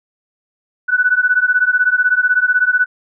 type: beating tone pair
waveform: sine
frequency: 1480 / 1496 Hz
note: F#6 / F#6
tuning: 0 / +19 cents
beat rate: 16 Hz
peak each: -14 dBFS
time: 0.88-2.86 s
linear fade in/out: 20 ms
effects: none